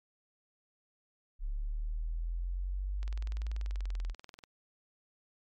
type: exponential two-way sweep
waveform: sine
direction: up then down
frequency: 34.65 to 55 to 40.54 Hz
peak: -32 dBFS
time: 1.39-4.15 s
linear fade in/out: 50 ms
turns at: 3.48 s
type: click train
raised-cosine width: 0.2 ms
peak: -31 dBFS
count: 30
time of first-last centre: 3.03-4.438 s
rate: 20.6 Hz
effects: MP3 96 kbps